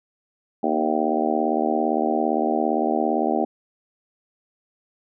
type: harmonic tone with a mistuned harmonic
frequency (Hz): 77.6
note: D#2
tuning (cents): -4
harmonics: 3 / 4 / 5 / 6 / 7 / 8 / 9 / 10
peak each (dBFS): -26 / -26 / -27 / -32 / -31 / -28 / -27 / -26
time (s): 0.63-3.45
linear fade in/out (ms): 5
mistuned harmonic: 3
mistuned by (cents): +22
effects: none